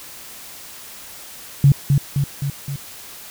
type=tone with echo; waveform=sine; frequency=140 Hz; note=C#3; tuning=18 cents sharp; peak=-7 dBFS; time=1.64-1.72 s; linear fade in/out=2 ms; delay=260 ms; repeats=4; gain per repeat=-4 dB; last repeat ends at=2.76 s; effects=white hiss -38 dBFS RMS until 3.3 s